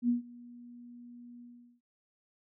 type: tone with ADSR envelope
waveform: sine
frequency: 241 Hz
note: B3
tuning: 42 cents flat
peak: -23 dBFS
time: 0.02-1.81 s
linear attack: 68 ms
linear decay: 130 ms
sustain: -24 dB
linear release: 400 ms
effects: none